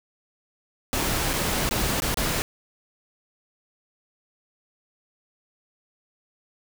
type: noise with dropouts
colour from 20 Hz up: pink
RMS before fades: -25 dBFS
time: 0.93-2.42 s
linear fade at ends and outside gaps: 0 ms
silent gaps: 1.333-1.337 / 1.691-1.71 / 2.001-2.021 / 2.143-2.172 s
effects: none